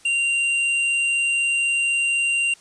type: tone with tanh clipping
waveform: triangle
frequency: 2772 Hz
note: F7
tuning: 14 cents flat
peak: -20 dBFS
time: 0.05-2.54 s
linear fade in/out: 5 ms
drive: 15 dB
effects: white hiss -51 dBFS RMS until 2.6 s + resampled to 22050 Hz